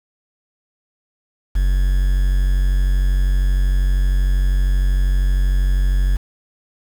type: tone with quantisation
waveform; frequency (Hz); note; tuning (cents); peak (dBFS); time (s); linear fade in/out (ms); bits
triangle; 46.4; F#1; +6; -11; 1.55-6.17; 10; 6
effects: none